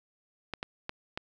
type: clicks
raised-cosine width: 0.3 ms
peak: -18 dBFS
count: 4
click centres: 0.537 / 0.629 / 0.894 / 1.175 s
effects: none